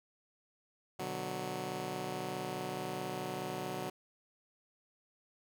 10% pulse chord, B minor, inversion none, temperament just, 123.47 / 148.16 / 185.21 Hz, B2 / D3 / F#3, 0 / +16 / +2 cents, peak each -36 / -35 / -33 dBFS, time 0.99-3.9 s, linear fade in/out 5 ms, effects none

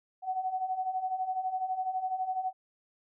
sine beating tone pair, 740 / 752 Hz, F#5 / F#5, 0 / +28 cents, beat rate 12 Hz, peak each -36 / -31 dBFS, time 0.22-2.53 s, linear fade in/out 50 ms, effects none

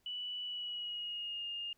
sine tone with pitch glide, 2960 to 2828 Hz, F#7 to F7, 0 to +21 cents, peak -38 dBFS, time 0.06-1.73 s, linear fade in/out 2 ms, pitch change -79 cents, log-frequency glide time 0.43-1.47 s, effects pink hiss -75 dBFS RMS until 1.77 s

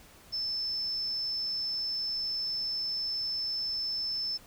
sine tone, 5274 Hz, E8, in tune, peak -30 dBFS, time 0.32-4.38 s, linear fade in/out 20 ms, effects pink hiss -55 dBFS RMS until 4.46 s

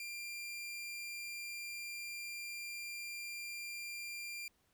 sawtooth tone, 2384 Hz, D7, 25 cents sharp, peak -39 dBFS, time 0-4.48 s, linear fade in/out 2 ms, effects pink hiss -75 dBFS RMS until 4.73 s

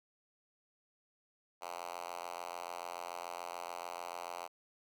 5% pulse tone with high-pass filter, 86.9 Hz, F2, 8 cents flat, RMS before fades -44 dBFS, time 1.61-4.48 s, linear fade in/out 20 ms, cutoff 750 Hz, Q 1.7, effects none

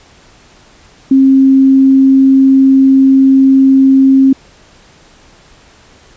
sine tone, 267.9 Hz, C4, 41 cents sharp, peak -3 dBFS, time 1.11-4.33 s, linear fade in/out 5 ms, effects pink hiss -43 dBFS RMS until 6.16 s + resampled to 16000 Hz

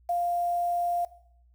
sine tone with quantisation, 698.5 Hz, F5, in tune, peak -24 dBFS, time 0.09-1.05 s, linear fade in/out 5 ms, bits 8, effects noise-tail reverb RT60 0.7 s tail -18 dB re dry + added 60 Hz sine -57 dBFS peak until 1.54 s

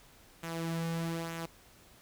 sawtooth tone with flanger, 165.7 Hz, E3, 9 cents sharp, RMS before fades -36 dBFS, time 0.43-1.46 s, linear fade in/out 5 ms, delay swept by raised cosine 0.2 to 3 ms, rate 1.1 Hz, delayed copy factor -0.5, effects pink hiss -59 dBFS RMS until 2.01 s

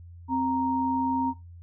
sine tone pair together, 261.6 / 932.3 Hz, C4 / A#5, 0 / 0 cents, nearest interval octave + minor seventh, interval 2200 cents, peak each -26 dBFS, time 0.28-1.34 s, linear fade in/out 50 ms, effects noise-tail reverb RT60 0.2 s tail -17 dB re dry + added 86 Hz sine -43 dBFS peak until 1.62 s

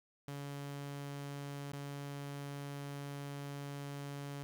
sawtooth tone with dropouts, 141.8 Hz, C#3, 40 cents sharp, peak -38 dBFS, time 0.28-4.43 s, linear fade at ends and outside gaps 0 ms, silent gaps 1.72-1.733 s, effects 11-bit

